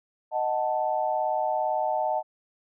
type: chord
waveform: sine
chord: D# diminished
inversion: none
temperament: equal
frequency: 622.3 / 740 / 880 Hz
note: D#5 / F#5 / A5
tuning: 0 / 0 / 0 cents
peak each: -28 dBFS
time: 0.31-2.23 s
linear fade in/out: 50 ms
effects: none